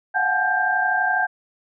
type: tone cluster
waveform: sine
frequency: 719 / 751 / 858 / 1584 Hz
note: F#5 / F#5 / A5 / G6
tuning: -50 / +26 / -44 / +18 cents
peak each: -26 / -24 / -27 / -20 dBFS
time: 0.14-1.27 s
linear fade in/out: 20 ms
effects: none